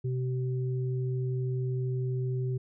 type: tone pair together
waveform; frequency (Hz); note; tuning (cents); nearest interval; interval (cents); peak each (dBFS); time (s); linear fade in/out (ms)
sine; 127.8 / 383; C3 / G4; -40 / -40; octave + perfect fifth; 1900; -28 / -37; 0.04-2.58; 10
effects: none